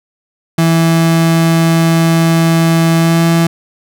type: tone with pitch glide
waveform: 35% pulse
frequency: 164.8 to 166.71 Hz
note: E3 to E3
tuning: 0 to +20 cents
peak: -6 dBFS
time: 0.58-3.47 s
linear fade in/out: 5 ms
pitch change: +20 cents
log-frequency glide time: 2.97-3.24 s
effects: none